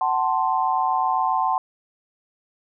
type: chord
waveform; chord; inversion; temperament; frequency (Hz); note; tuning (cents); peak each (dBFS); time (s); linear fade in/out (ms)
sine; F# diminished; none; equal with one note detuned; 752.5 / 880 / 1046.5; F#5 / A5 / C6; +29 / 0 / 0; -23; 0.01-1.58; 2
effects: none